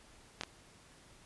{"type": "clicks", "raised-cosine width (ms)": 0.2, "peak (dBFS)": [-18, -21], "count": 2, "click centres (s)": [0.411, 0.435], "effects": ["pink hiss -60 dBFS RMS until 1.25 s", "resampled to 24000 Hz"]}